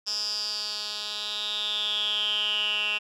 10% pulse tone with band-pass filter sweep, 209.5 Hz, G#3, 15 cents sharp, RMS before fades -29 dBFS, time 0.06-2.99 s, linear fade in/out 20 ms, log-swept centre 5200 to 2700 Hz, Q 9.9, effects none

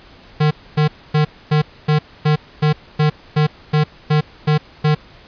square tone bursts, 151.8 Hz, D#3, 42 cents flat, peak -12 dBFS, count 13, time 0.4-4.95 s, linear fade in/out 10 ms, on 110 ms, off 260 ms, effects pink hiss -44 dBFS RMS until 5.27 s + resampled to 11025 Hz

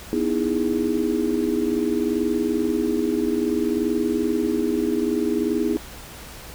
sine chord, E major seventh, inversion second, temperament just, 247.2 / 309 / 329.6 / 412 Hz, B3 / D#4 / E4 / G#4, +2 / -12 / 0 / -14 cents, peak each -25 dBFS, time 0.13-5.77 s, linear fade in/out 0 ms, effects added 60 Hz sine -45 dBFS peak until 6.54 s + pink hiss -40 dBFS RMS until 6.54 s

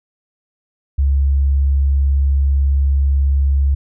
sine tone, 69.1 Hz, C#2, 5 cents flat, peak -11 dBFS, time 0.98-3.75 s, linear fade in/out 10 ms, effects none

